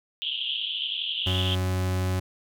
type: band-pass noise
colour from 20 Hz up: pink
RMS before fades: -30 dBFS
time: 0.22-1.55 s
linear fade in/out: 0 ms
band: 2900 to 3400 Hz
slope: 96 dB/octave
type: tone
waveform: 40% pulse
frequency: 92.5 Hz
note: F#2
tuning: in tune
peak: -23 dBFS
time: 1.26-2.2 s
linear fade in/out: 10 ms
effects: none